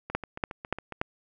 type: two click trains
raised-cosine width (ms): 0.5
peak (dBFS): -11 / -22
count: 4 / 7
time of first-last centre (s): 0.15-1.015 / 0.1-0.923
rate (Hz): 3.47 / 7.29
effects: none